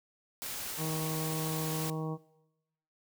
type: noise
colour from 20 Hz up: white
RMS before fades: -39 dBFS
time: 0.42-1.9 s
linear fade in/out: 0 ms
type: harmonic tone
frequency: 157.9 Hz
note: D#3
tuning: 26 cents sharp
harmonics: 1 / 2 / 3 / 4 / 5 / 6 / 7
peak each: -34 / -40 / -41 / -48 / -47 / -48 / -47 dBFS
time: 0.77-2.18 s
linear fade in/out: 50 ms
effects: noise-tail reverb RT60 0.9 s tail -20 dB re dry